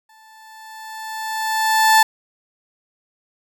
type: tone with exponential growth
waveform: 30% pulse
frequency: 879 Hz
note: A5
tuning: 2 cents flat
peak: -6 dBFS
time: 0.09-2.03 s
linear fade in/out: 5 ms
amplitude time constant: 420 ms
effects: none